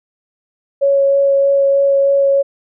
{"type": "tone with vibrato", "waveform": "sine", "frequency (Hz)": 554.4, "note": "C#5", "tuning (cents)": 0, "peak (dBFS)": -9, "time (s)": [0.81, 2.43], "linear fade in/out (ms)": 20, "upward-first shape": "sine", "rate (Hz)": 3.2, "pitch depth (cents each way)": 8, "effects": []}